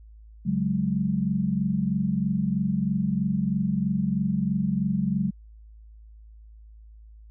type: chord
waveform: sine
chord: C# suspended fourth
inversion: none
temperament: just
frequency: 138.59 / 184.79 / 207.9 Hz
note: C#3 / F#3 / G#3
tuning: 0 / -2 / +2 cents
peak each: -30 / -25 / -26 dBFS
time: 0.45-5.31 s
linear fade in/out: 20 ms
effects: added 54 Hz sine -45 dBFS peak until 7.3 s